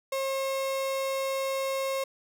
35% pulse tone, 538 Hz, C5, 48 cents sharp, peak -26 dBFS, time 0.12-2.04 s, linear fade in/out 5 ms, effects none

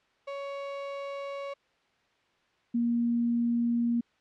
35% pulse / sine tone pair in turn, 558 / 236 Hz, C#5 / A#3, +11 / +22 cents, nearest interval octave + minor third, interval 1489 cents, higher first, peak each -33 / -24 dBFS, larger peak second, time 0.27-1.54 / 2.74-4.01 s, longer neither, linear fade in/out 10 ms, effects white hiss -68 dBFS RMS until 4.2 s + low-pass 3000 Hz 12 dB/octave

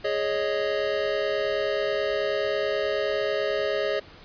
square chord, Ab suspended fourth, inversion none, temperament just, 415.3 / 553.7 / 623 Hz, Ab4 / Db5 / Eb5, 0 / -2 / +2 cents, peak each -29 dBFS, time 0.04-4 s, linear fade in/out 10 ms, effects pink hiss -48 dBFS RMS until 4.24 s + resampled to 11025 Hz

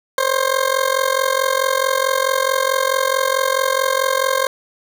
20% pulse tone with amplitude modulation, 530 Hz, C5, 22 cents sharp, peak -7 dBFS, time 0.18-4.47 s, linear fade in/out 2 ms, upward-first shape sine, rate 44.6 Hz, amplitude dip 85%, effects none

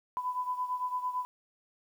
sine beating tone pair, 998 / 1006.9 Hz, B5 / B5, +18 / +33 cents, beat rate 8.9 Hz, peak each -32 / -37 dBFS, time 0.17-1.25 s, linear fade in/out 0 ms, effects 10-bit

